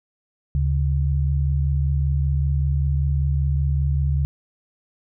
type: tone pair together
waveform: sine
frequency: 73.42 / 138.59 Hz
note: D2 / C#3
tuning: 0 / 0 cents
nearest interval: major seventh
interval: 1100 cents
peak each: -19 / -22 dBFS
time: 0.55-4.25 s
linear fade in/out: 0 ms
effects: none